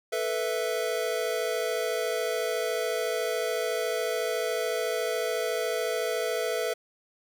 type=chord; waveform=square; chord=A suspended second; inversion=none; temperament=equal; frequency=440 / 493.9 / 659.3 Hz; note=A4 / B4 / E5; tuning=0 / 0 / 0 cents; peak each=-32 dBFS; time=0.12-6.74 s; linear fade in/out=10 ms; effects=none